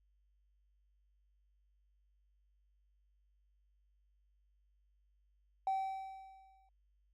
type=tone with exponential decay; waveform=triangle; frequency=770 Hz; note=G5; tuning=31 cents flat; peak=-27 dBFS; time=5.67-6.69 s; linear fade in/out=2 ms; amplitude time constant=220 ms; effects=tanh soft clip ceiling -28 dBFS + added 50 Hz sine -70 dBFS peak until 7.13 s